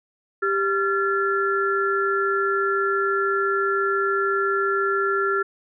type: tone cluster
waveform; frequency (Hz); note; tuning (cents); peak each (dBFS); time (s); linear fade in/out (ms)
sine; 393.9 / 1372 / 1725; G4 / F6 / A6; +8 / -31 / -35; -23 / -22 / -28; 0.42-5.43; 10
effects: none